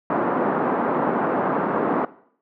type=band-pass noise; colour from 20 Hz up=pink; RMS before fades=-22 dBFS; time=0.1-2.05 s; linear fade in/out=2 ms; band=210 to 1300 Hz; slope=24 dB/octave; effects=noise-tail reverb RT60 0.6 s tail -18 dB re dry